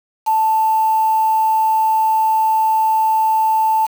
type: tone with quantisation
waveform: sine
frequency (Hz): 880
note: A5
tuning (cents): 0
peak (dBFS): -12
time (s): 0.26-3.87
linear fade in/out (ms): 20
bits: 5
effects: none